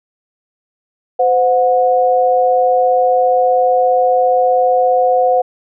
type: tone pair together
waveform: sine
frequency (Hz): 513 / 728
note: C5 / F#5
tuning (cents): -34 / -28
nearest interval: tritone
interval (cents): 606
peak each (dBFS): -12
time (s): 1.19-5.42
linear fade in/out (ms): 10
effects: none